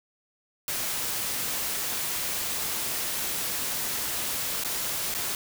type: noise with dropouts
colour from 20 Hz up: white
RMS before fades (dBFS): -30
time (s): 0.68-5.35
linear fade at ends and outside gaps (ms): 1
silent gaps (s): 4.637-4.647 / 5.141-5.148
effects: none